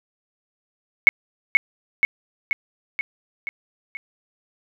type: tone with echo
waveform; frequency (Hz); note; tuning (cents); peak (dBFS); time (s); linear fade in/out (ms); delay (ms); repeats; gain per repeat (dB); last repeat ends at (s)
sine; 2200; C#7; -14; -5; 1.07-1.09; 0; 480; 6; -4; 3.97
effects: none